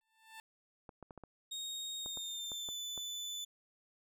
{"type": "tone with exponential growth", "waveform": "15% pulse", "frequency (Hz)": 887, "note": "A5", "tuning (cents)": 14, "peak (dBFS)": -40, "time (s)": [0.01, 0.4], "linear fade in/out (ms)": 1, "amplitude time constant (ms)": 83}
{"type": "clicks", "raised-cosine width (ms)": 1, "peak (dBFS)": -35, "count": 10, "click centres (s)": [0.892, 1.027, 1.108, 1.177, 1.237, 2.061, 2.173, 2.518, 2.688, 2.977]}
{"type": "tone with pitch glide", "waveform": "30% pulse", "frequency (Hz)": [3729, 3499], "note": ["A#7", "A7"], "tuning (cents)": [0, -10], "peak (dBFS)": -37, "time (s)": [1.51, 3.45], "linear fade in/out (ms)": 10, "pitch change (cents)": -110, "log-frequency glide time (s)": [1.99, 2.76]}
{"effects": []}